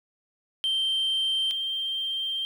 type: tone pair in turn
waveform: sine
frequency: 3136 / 3158 Hz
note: G7 / G7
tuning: 0 / +12 cents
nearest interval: unison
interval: 12 cents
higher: second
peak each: -21 / -26 dBFS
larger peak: first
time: 0.64-1.51 / 1.51-2.45 s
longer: second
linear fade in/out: 0 ms
effects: tanh soft clip ceiling -21 dBFS + 9-bit